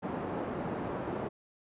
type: band-pass noise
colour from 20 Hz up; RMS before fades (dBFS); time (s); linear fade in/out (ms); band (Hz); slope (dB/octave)
pink; -36; 0.02-1.29; 20; 160 to 910; 12
effects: resampled to 8000 Hz